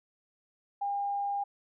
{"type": "tone", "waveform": "sine", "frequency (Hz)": 805, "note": "G5", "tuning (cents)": 46, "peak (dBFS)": -29, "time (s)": [0.81, 1.44], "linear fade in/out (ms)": 10, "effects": []}